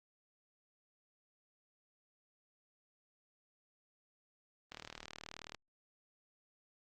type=click train; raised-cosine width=0.2 ms; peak=-28 dBFS; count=33; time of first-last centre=4.72-5.547 s; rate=38.7 Hz; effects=Opus 32 kbps